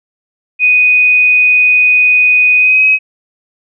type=tone with pitch glide; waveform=sine; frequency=2489 to 2540 Hz; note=D#7 to D#7; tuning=0 to +35 cents; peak=-5 dBFS; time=0.59-2.99 s; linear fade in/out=50 ms; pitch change=+35 cents; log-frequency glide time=2.57-2.86 s; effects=none